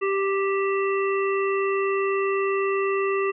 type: harmonic tone with a mistuned harmonic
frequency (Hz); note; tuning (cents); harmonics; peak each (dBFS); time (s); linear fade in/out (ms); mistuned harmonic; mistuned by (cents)
392; G4; 0; 1 / 3 / 5 / 7; -22 / -28 / -33 / -33; 0.01-3.32; 20; 7; -37
effects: none

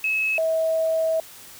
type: tone pair in turn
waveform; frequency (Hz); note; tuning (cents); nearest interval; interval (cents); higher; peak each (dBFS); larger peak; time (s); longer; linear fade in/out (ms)
sine; 2582 / 645.5; E7 / E5; -37 / -37; 2 octaves; 2400; first; -20 / -19; second; 0.04-0.38 / 0.38-1.2; second; 2
effects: white hiss -44 dBFS RMS until 1.59 s

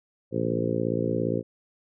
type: harmonic tone with a mistuned harmonic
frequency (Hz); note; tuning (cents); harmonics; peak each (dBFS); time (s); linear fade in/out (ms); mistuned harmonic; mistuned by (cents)
57.3; A#1; -29; 2 / 3 / 4 / 5 / 6 / 7 / 8 / 9; -32 / -32 / -32 / -32 / -32 / -32 / -32 / -32; 0.31-1.43; 50; 2; +27
effects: none

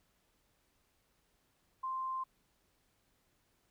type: tone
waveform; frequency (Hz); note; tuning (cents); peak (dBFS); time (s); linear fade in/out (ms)
sine; 1046.5; C6; 0; -35; 1.83-2.24; 10
effects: pink hiss -75 dBFS RMS until 3.7 s

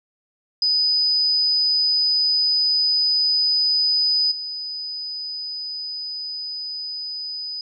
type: tone with level steps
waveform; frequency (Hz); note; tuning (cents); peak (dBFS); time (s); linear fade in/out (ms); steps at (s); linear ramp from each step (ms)
sine; 4989; D#8; +4; -16 / -27; 0.62-7.61; 2; 4.31; 10
effects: none

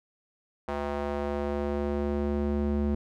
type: tone with band-pass filter sweep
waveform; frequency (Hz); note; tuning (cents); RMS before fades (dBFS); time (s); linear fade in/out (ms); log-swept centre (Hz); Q
square; 72; D2; -34; -29; 0.68-2.95; 5; 770 to 230; 1.1
effects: none

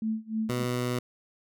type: tone with tremolo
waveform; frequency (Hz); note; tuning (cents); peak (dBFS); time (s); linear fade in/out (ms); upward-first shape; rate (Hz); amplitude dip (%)
sine; 220; A3; 0; -25; 0.02-0.64; 2; sine; 3.3; 95
type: tone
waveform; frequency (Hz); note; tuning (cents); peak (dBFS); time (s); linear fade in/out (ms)
15% pulse; 123.47; B2; 0; -21; 0.49-0.99; 5
effects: none

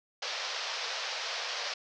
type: band-pass noise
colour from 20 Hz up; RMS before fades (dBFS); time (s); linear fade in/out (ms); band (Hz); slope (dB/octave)
white; -36; 0.22-1.74; 5; 460 to 5600; 48
effects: none

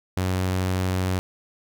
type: tone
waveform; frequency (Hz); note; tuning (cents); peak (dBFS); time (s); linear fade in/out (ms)
sawtooth; 92.7; F#2; +4; -18; 0.17-1.19; 0
effects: none

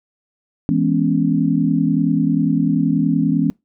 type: chord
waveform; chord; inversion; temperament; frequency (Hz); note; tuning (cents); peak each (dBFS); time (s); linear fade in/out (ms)
sine; C# minor seventh; first; equal; 164.81 / 207.7 / 246.9 / 277.2; E3 / G#3 / B3 / C#4; 0 / 0 / 0 / 0; -19 / -21 / -20 / -18; 0.69-3.5; 0
effects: noise-tail reverb RT60 0.2 s tail -25 dB re dry

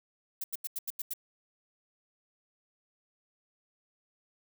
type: noise bursts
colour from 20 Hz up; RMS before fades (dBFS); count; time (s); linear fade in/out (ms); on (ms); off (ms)
violet; -35; 7; 0.41-1.136; 5; 30; 86
effects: none

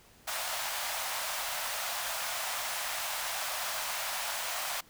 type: high-pass noise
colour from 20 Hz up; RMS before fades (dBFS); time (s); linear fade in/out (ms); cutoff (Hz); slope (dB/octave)
pink; -35; 0.27-4.81; 10; 620; 48
effects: pink hiss -59 dBFS RMS until 4.89 s

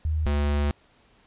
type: tone pair in turn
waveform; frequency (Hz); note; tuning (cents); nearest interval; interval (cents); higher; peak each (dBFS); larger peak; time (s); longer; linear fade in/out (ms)
sine / square; 77.9 / 72.55; D#2 / D2; +3 / -21; minor second; 124; first; -22 / -22; neither; 0.05-0.26 / 0.26-0.71; second; 0
effects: pink hiss -60 dBFS RMS until 1.26 s + resampled to 8000 Hz

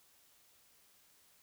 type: silence
effects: white hiss -67 dBFS RMS until 1.42 s

